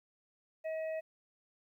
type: harmonic tone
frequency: 637 Hz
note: D#5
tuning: 41 cents sharp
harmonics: 1 / 3 / 4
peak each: -35 / -50 / -52 dBFS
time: 0.64-1.01 s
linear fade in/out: 20 ms
effects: 12-bit